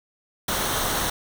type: noise with comb filter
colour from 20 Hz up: pink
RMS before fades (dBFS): -25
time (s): 0.48-1.1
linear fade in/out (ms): 5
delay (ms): 0.41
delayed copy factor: -0.5
effects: none